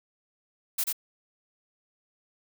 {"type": "noise with echo", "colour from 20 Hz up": "blue", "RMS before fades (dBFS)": -27, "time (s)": [0.78, 0.84], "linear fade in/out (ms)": 10, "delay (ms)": 88, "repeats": 1, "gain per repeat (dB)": -2, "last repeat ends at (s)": 0.928, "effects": []}